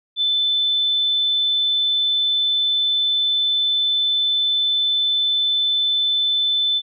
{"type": "tone", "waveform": "sine", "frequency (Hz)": 3520, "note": "A7", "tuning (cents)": 0, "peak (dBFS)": -16, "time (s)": [0.16, 6.82], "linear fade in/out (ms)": 50, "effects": []}